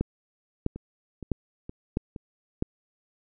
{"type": "two click trains", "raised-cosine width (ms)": 3, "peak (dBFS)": [-24, -12], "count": [4, 5], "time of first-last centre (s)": [[0.76, 2.162], [0.01, 2.624]], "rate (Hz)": [2.14, 1.53], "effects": []}